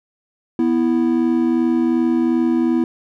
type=tone pair together; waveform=triangle; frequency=246.9 / 329.6 Hz; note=B3 / E4; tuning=0 / 0 cents; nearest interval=perfect fourth; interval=500 cents; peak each=-15 dBFS; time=0.59-2.84 s; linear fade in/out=2 ms; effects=none